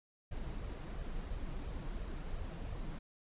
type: noise with flanger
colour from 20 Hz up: brown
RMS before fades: -41 dBFS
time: 0.31-2.99 s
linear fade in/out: 10 ms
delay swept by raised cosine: 1.6 to 6.5 ms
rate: 2.9 Hz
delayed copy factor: +0.55
effects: resampled to 8000 Hz